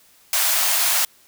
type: high-pass noise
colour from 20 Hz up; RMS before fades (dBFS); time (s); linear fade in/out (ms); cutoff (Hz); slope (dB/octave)
white; -19; 0.33-1.05; 2; 600; 96
effects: white hiss -54 dBFS RMS until 1.27 s